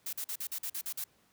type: noise bursts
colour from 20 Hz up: blue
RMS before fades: -37 dBFS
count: 9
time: 0.06-1.041 s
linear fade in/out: 5 ms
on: 69 ms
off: 45 ms
effects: pink hiss -68 dBFS RMS until 1.32 s + high-pass 80 Hz 12 dB/octave